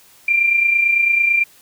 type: tone pair together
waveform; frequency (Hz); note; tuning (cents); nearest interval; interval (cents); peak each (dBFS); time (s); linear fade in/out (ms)
sine; 2349 / 2378; D7 / D7; 0 / +21; unison; 21; -21 / -13; 0.28-1.44; 5
effects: white hiss -49 dBFS RMS until 1.61 s